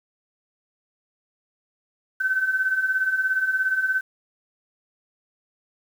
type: beating tone pair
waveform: sine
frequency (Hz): 1516 / 1533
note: F#6 / G6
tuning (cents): +42 / -39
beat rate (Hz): 17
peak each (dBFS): -27 / -21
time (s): 2.2-4.01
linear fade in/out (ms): 10
effects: 8-bit